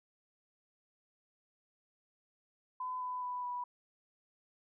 sine tone with pitch steps, 1010 / 1000.7 / 991.5 / 982.4 Hz, B5 / B5 / B5 / B5, +39 / +23 / +7 / -9 cents, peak -36 dBFS, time 2.8-3.64 s, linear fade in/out 5 ms, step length 210 ms, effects none

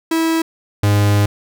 45% pulse tone pair in turn, 325.8 / 102.62 Hz, E4 / G#2, -20 / -20 cents, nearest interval octave + minor sixth, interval 2000 cents, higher first, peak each -14 / -11 dBFS, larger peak second, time 0.11-0.42 / 0.83-1.26 s, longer second, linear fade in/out 5 ms, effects none

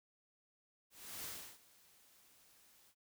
white noise with ADSR envelope, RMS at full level -45 dBFS, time 0.9-2.95 s, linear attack 340 ms, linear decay 340 ms, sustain -22 dB, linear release 63 ms, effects none

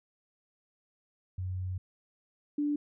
sine tone pair in turn, 92.3 / 293 Hz, F#2 / D4, -4 / -4 cents, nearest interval octave + minor sixth, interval 2000 cents, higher second, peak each -32 / -27 dBFS, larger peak second, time 1.38-1.78 / 2.58-2.76 s, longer first, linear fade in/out 5 ms, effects none

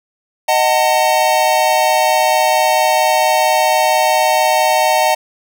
square chord, D# diminished, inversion none, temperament just, 622.3 / 746.7 / 896 Hz, D#5 / F#5 / A5, 0 / +16 / +31 cents, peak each -16 dBFS, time 0.48-5.15 s, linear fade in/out 10 ms, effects none

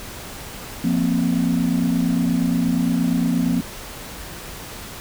sine chord, F suspended fourth, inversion none, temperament equal with one note detuned, 173.21 / 233.1 / 261.6 Hz, F3 / Bb3 / C4, -14 / 0 / 0 cents, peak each -20 dBFS, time 0.84-3.61 s, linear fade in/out 5 ms, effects tanh soft clip ceiling -11 dBFS + pink hiss -35 dBFS RMS until 5 s

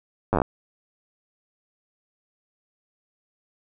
slowing click train, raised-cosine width 1 ms, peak -7 dBFS, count 8, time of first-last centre 0.33-0.418 s, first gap 9 ms, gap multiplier 1.11, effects none

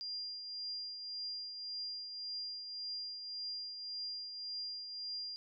sine tone with tremolo, 4800 Hz, D8, 37 cents sharp, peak -38 dBFS, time 0.01-5.36 s, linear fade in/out 0 ms, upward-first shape triangle, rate 1.8 Hz, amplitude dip 50%, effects none

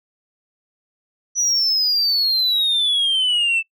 sine exponential sweep, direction down, 5940 to 2637 Hz, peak -13 dBFS, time 1.35-3.63 s, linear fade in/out 50 ms, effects noise-tail reverb RT60 0.1 s tail -26 dB re dry + tanh soft clip ceiling -14 dBFS

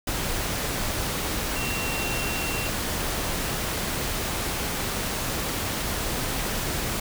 sine tone in noise, 2734 Hz, F7, 37 cents flat, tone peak -32 dBFS, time 1.56-2.68 s, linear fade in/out 5 ms, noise pink, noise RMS -28 dBFS, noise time 0.07-7 s, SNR -7 dB, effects none

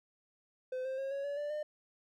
triangle tone with pitch steps, 512 / 526.1 / 540.6 / 555.4 / 570.7 / 586.4 / 602.6 Hz, C5 / C5 / C#5 / C#5 / D5 / D5 / D5, -38 / +9 / -44 / +3 / -50 / -3 / +44 cents, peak -33 dBFS, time 0.72-1.63 s, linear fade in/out 5 ms, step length 130 ms, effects none

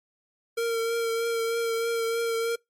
square tone with vibrato, 460 Hz, A#4, 23 cents flat, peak -25 dBFS, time 0.57-2.56 s, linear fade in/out 10 ms, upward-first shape triangle, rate 3.2 Hz, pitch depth 22 cents each way, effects noise-tail reverb RT60 0.2 s tail -26 dB re dry + MP3 64 kbps

